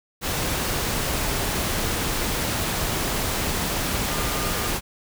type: tone in noise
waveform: sine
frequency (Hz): 1209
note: D6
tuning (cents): +50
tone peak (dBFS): -35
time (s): 4.05-4.73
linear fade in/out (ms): 50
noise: pink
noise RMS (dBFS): -25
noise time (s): 0.21-4.81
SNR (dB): -13
effects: none